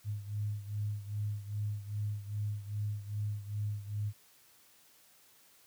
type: beating tone pair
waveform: sine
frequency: 103.5 / 106 Hz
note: G#2 / G#2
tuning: -5 / +36 cents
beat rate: 2.5 Hz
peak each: -35 / -39 dBFS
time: 0.04-4.13 s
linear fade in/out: 50 ms
effects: white hiss -63 dBFS RMS until 5.66 s + high-pass 60 Hz 12 dB/octave